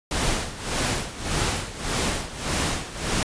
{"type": "noise with tremolo", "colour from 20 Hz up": "pink", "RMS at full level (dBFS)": -23, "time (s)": [0.11, 3.23], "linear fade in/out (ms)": 2, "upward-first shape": "sine", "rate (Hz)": 1.7, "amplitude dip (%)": 80, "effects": ["resampled to 22050 Hz"]}